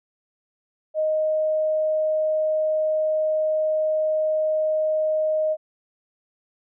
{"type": "tone", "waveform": "sine", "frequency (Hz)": 622.3, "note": "D#5", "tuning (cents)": 0, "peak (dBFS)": -19, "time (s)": [0.94, 5.57], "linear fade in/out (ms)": 50, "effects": []}